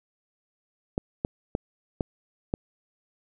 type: clicks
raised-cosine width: 2 ms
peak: -12 dBFS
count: 5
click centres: 0.979 / 1.249 / 1.551 / 2.008 / 2.539 s
effects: none